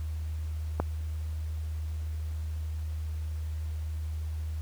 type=click; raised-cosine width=1 ms; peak=-13 dBFS; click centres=0.8 s; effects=added 78 Hz sine -31 dBFS peak until 4.61 s + pink hiss -55 dBFS RMS until 4.61 s